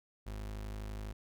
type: tone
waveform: 35% pulse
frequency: 52.1 Hz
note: G#1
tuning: 6 cents sharp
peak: -38 dBFS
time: 0.26-1.13 s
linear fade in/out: 10 ms
effects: none